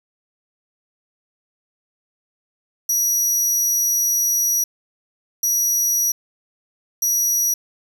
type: tone bursts at uneven times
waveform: sawtooth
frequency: 5800 Hz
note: F#8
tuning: 35 cents flat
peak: -14 dBFS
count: 3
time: 2.89-4.64 / 5.43-6.12 / 7.02-7.54 s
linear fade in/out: 5 ms
effects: 9-bit